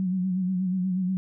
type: tone with vibrato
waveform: sine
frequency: 185 Hz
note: F#3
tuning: in tune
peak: -23 dBFS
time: 0-1.17 s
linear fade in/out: 0 ms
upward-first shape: sine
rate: 8.3 Hz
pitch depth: 52 cents each way
effects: none